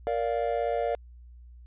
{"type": "chord", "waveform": "triangle", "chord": "Bb major", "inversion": "none", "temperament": "just", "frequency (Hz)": [466.2, 582.7, 699.2], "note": ["Bb4", "D5", "F5"], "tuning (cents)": [0, -14, 2], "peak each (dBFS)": -28, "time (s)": [0.07, 0.95], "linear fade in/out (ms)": 0, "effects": ["added 60 Hz sine -46 dBFS peak until 1.66 s", "resampled to 8000 Hz"]}